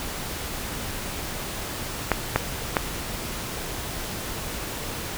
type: clicks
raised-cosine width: 0.5 ms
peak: -3 dBFS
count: 3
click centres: 2.117 / 2.36 / 2.768 s
effects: pink hiss -32 dBFS RMS until 5.17 s